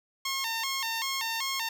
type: tone with vibrato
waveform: 10% pulse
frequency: 990 Hz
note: B5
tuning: 4 cents sharp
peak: -21 dBFS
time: 0.25-1.69 s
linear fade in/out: 5 ms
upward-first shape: square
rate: 2.6 Hz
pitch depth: 150 cents each way
effects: none